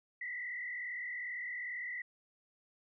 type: tone with frequency modulation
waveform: sine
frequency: 1975.5 Hz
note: B6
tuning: in tune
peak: -38 dBFS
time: 0.21-2.02 s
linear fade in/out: 5 ms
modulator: 42.4 Hz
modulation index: 1.6
effects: none